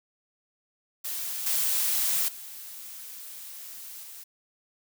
blue noise with level steps, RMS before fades -33 / -26 / -42 / -44 dBFS, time 1.04-4.24 s, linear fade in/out 10 ms, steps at 1.46 / 2.28 / 4.03 s, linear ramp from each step 5 ms, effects none

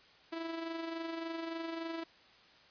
sawtooth tone with amplitude modulation, 329.6 Hz, E4, in tune, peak -32 dBFS, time 0.32-2.04 s, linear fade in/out 10 ms, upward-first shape sine, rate 23.5 Hz, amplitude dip 45%, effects white hiss -61 dBFS RMS until 2.7 s + resampled to 11025 Hz

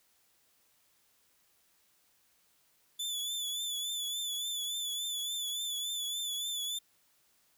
sawtooth tone with vibrato, 3474 Hz, A7, 23 cents flat, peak -31 dBFS, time 2.99-6.79 s, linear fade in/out 10 ms, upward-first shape triangle, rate 3.5 Hz, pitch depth 58 cents each way, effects white hiss -70 dBFS RMS until 7.57 s

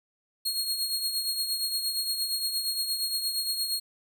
sawtooth tone with tremolo, 4282 Hz, C8, 39 cents sharp, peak -22 dBFS, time 0.45-3.8 s, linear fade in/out 10 ms, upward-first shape triangle, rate 8.6 Hz, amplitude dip 60%, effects none

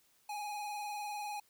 square tone with vibrato, 830.6 Hz, G#5, in tune, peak -39 dBFS, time 0.29-1.4 s, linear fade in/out 5 ms, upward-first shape sine, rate 20 Hz, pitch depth 40 cents each way, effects white hiss -70 dBFS RMS until 1.49 s

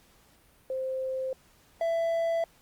sine / triangle tone pair in turn, 523.3 / 665.4 Hz, C5 / E5, 0 / +16 cents, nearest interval major third, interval 416 cents, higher second, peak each -29 / -23 dBFS, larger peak second, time 0.7-1.33 / 1.81-2.44 s, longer neither, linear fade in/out 2 ms, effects pink hiss -61 dBFS RMS until 2.61 s + Opus 48 kbps

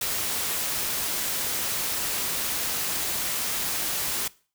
white noise, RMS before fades -28 dBFS, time 0.01-4.28 s, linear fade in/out 5 ms, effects noise-tail reverb RT60 0.4 s tail -21 dB re dry

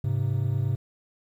triangle tone pair together, 103.83 / 132.49 Hz, G#2 / C3, 0 / +22 cents, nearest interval major third, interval 422 cents, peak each -24 dBFS, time 0.04-0.76 s, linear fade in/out 5 ms, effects 10-bit

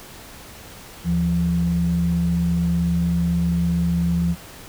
sine tone pair together, 75.82 / 171.4 Hz, D#2 / F3, -44 / -32 cents, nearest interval octave + major second, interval 1412 cents, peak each -24 / -17 dBFS, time 1.04-4.36 s, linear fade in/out 50 ms, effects tanh soft clip ceiling -11 dBFS + pink hiss -41 dBFS RMS until 4.68 s

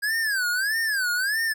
square tone with vibrato, 1618 Hz, G#6, 46 cents flat, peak -23 dBFS, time 0.02-1.54 s, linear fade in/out 20 ms, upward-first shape sine, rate 1.6 Hz, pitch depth 210 cents each way, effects none

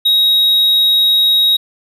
triangle tone, 3794 Hz, A#7, 30 cents sharp, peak -7 dBFS, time 0.05-1.57 s, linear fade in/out 10 ms, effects none

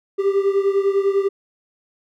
triangle beating tone pair, 392 / 402 Hz, G4 / G4, 0 / +44 cents, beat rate 10 Hz, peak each -15 / -19 dBFS, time 0.18-1.29 s, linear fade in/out 20 ms, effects none

